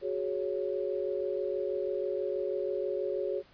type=chord; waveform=sine; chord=F# suspended second; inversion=none; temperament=just; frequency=370 / 416.2 / 555 Hz; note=F#4 / G#4 / C#5; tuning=0 / +4 / +2 cents; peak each=-34 dBFS; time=0.01-3.43 s; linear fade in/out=50 ms; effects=pink hiss -60 dBFS RMS until 3.53 s + resampled to 11025 Hz